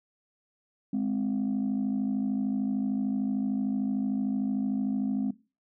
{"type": "tone pair together", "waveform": "sine", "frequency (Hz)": [207.7, 261], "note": ["G#3", "C4"], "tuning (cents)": [0, -4], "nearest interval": "major third", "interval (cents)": 396, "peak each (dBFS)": [-27, -27], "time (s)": [0.93, 5.31], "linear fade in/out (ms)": 5, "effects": ["noise-tail reverb RT60 0.3 s tail -19 dB re dry", "tanh soft clip ceiling -22 dBFS"]}